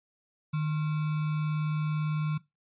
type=tone with sample-and-hold; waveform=sine; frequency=153 Hz; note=D#3; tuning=29 cents flat; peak=-26 dBFS; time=0.53-2.38 s; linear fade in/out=10 ms; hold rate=1225 Hz; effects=noise-tail reverb RT60 0.2 s tail -19 dB re dry + resampled to 8000 Hz